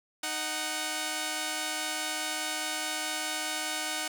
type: tone pair together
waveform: 5% pulse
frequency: 309.6 / 744 Hz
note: D#4 / F#5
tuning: -9 / +9 cents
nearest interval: octave + minor third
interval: 1518 cents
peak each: -24 / -21 dBFS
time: 0.23-4.08 s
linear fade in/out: 5 ms
effects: none